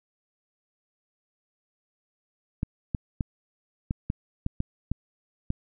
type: clicks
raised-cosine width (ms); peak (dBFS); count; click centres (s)
5; -14; 9; 2.631 / 2.948 / 3.208 / 3.909 / 4.101 / 4.464 / 4.604 / 4.916 / 5.504
effects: none